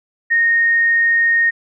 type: tone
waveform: sine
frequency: 1853 Hz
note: A#6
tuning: 11 cents flat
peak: -11 dBFS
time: 0.3-1.51 s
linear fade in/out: 20 ms
effects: none